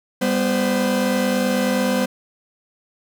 45% pulse tone cluster, 198.2 / 247.5 / 518 Hz, G3 / B3 / C5, +19 / +4 / -17 cents, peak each -22 dBFS, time 0.21-2.06 s, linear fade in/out 10 ms, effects none

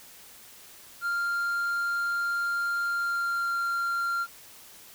triangle tone with pitch glide, 1395 to 1384.6 Hz, F6 to F6, -2 to -15 cents, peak -24 dBFS, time 1.01-4.27 s, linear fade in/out 50 ms, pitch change -13 cents, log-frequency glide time 2.87-3.53 s, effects white hiss -50 dBFS RMS until 4.94 s

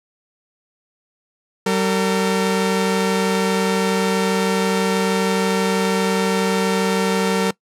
sawtooth tone pair together, 191.2 / 454.8 Hz, G3 / A#4, -43 / -43 cents, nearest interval octave + minor third, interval 1500 cents, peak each -15 dBFS, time 1.66-7.51 s, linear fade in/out 5 ms, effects noise-tail reverb RT60 0.1 s tail -21 dB re dry + low-pass 11000 Hz 12 dB/octave

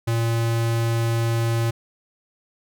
square tone, 115.4 Hz, A#2, 17 cents flat, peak -20 dBFS, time 0.07-1.71 s, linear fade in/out 10 ms, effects none

